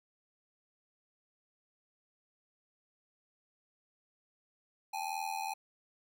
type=ring-modulated tone; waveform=square; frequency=830.6 Hz; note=G#5; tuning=in tune; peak=-33 dBFS; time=4.93-5.54 s; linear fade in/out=10 ms; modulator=41.1 Hz; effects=none